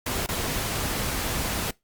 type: noise with dropouts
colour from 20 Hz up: pink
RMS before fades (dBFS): -28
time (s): 0.06-1.71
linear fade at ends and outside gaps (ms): 5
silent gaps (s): 0.264-0.287
effects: noise-tail reverb RT60 0.2 s tail -23 dB re dry + Opus 48 kbps